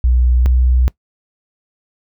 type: tone pair in turn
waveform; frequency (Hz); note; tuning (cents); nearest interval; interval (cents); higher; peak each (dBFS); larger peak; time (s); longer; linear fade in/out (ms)
sine; 61.5 / 62.5; B1 / B1; -7 / +21; unison; 28; second; -9; neither; 0.04-0.46 / 0.46-0.88; neither; 0
effects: noise-tail reverb RT60 0.1 s tail -21 dB re dry